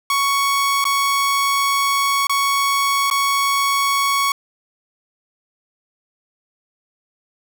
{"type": "tone with dropouts", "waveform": "sawtooth", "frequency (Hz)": 1113, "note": "C#6", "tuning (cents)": 7, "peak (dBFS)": -12, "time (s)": [0.1, 4.32], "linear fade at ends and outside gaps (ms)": 2, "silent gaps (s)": [[0.842, 0.852], [2.27, 2.295], [3.101, 3.111]], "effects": []}